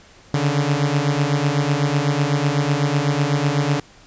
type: beating tone pair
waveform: sawtooth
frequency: 140 / 148 Hz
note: C#3 / D3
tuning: +18 / +14 cents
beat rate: 8 Hz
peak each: -16 dBFS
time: 0.34-3.8 s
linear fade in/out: 2 ms
effects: pink hiss -48 dBFS RMS until 4.06 s + resampled to 16000 Hz